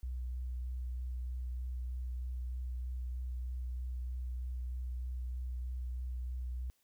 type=tone with vibrato; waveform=sine; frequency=62.2 Hz; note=B1; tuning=13 cents sharp; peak=-36 dBFS; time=0.03-6.7 s; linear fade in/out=0 ms; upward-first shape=sine; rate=3.2 Hz; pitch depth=14 cents each way; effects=white hiss -75 dBFS RMS until 6.83 s

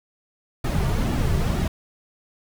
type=noise with flanger; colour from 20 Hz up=brown; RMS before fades=-22 dBFS; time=0.64-1.68 s; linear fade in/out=5 ms; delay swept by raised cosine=1.9 to 3.9 ms; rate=2.1 Hz; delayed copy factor=-0.55; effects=none

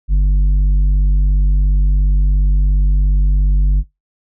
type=tone with tanh clipping; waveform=sine; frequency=48.57 Hz; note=G1; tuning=15 cents flat; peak=-10 dBFS; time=0.08-3.84 s; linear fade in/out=50 ms; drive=6 dB; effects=noise-tail reverb RT60 0.2 s tail -23 dB re dry

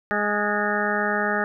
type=harmonic tone with a mistuned harmonic; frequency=207.7 Hz; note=G#3; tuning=in tune; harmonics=1 / 2 / 3 / 4 / 6 / 7 / 8 / 9; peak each=-29 / -29 / -29 / -29 / -29 / -29 / -29 / -29 dBFS; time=0.11-1.44 s; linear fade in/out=0 ms; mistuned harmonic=9; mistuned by=-45 cents; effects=none

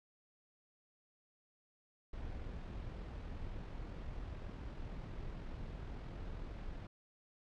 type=noise with amplitude modulation; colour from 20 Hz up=brown; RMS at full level=-44 dBFS; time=2.13-6.87 s; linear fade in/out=5 ms; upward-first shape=sine; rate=42 Hz; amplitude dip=25%; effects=low-pass 4000 Hz 12 dB/octave

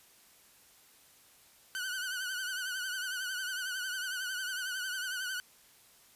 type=tone with vibrato; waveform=sawtooth; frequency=1498 Hz; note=F#6; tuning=21 cents sharp; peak=-31 dBFS; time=1.75-5.4 s; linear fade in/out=0 ms; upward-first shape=triangle; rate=11 Hz; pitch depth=84 cents each way; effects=white hiss -61 dBFS RMS until 6.15 s + resampled to 32000 Hz

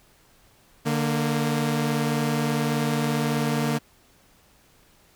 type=tone pair together; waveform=sawtooth; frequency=148.38 / 231.8 Hz; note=D3 / A#3; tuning=+18 / -10 cents; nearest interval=minor sixth; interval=772 cents; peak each=-21 dBFS; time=0.85-3.79 s; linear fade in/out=20 ms; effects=pink hiss -58 dBFS RMS until 5.15 s

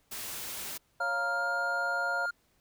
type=noise; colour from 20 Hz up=white; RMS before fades=-39 dBFS; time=0.11-0.78 s; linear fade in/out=10 ms
type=chord; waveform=sine; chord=Bb minor; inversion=first; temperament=equal with one note detuned; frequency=554.4 / 698.5 / 937.2 Hz; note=Db5 / F5 / Bb5; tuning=0 / 0 / +9 cents; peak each=-38 / -35 / -38 dBFS; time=1-2.26 s; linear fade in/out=5 ms
type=tone with pitch glide; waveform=triangle; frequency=1400 to 1408.9 Hz; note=F6 to F6; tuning=+4 to +15 cents; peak=-28 dBFS; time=1-2.31 s; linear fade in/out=10 ms; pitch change=+11 cents; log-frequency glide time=1.28-1.45 s
effects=pink hiss -70 dBFS RMS until 2.6 s

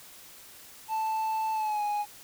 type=tone with pitch glide; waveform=triangle; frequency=880 to 830.6 Hz; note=A5 to G#5; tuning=0 to 0 cents; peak=-25 dBFS; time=0.88-2.06 s; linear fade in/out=50 ms; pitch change=-100 cents; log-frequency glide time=1.53-1.83 s; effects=white hiss -50 dBFS RMS until 2.23 s

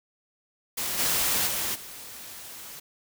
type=noise with level steps; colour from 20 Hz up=white; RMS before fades=-30 / -25 / -29 / -42 dBFS; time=0.77-2.8 s; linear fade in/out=10 ms; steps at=0.98 / 1.46 / 1.74 s; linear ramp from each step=20 ms; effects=none

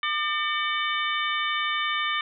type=harmonic tone with a mistuned harmonic; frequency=601 Hz; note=D5; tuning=40 cents sharp; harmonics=2 / 3 / 4 / 5 / 6; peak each=-28 / -30 / -31 / -32 / -33 dBFS; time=0.03-2.21 s; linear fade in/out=2 ms; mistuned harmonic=4; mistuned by=-96 cents; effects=none

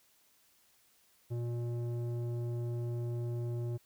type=tone with low-pass filter; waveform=square; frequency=119.2 Hz; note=A#2; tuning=39 cents sharp; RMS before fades=-36 dBFS; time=1.3-3.78 s; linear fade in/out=20 ms; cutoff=440 Hz; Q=1; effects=white hiss -68 dBFS RMS until 3.85 s

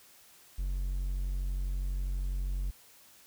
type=tone; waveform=triangle; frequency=46.14 Hz; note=F#1; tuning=4 cents flat; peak=-28 dBFS; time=0.58-2.71 s; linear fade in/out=10 ms; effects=white hiss -58 dBFS RMS until 3.26 s

